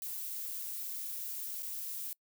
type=noise with dropouts; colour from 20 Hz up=violet; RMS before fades=-40 dBFS; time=0.02-2.13 s; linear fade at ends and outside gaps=1 ms; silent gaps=1.624-1.629 s; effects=noise-tail reverb RT60 0.1 s tail -26 dB re dry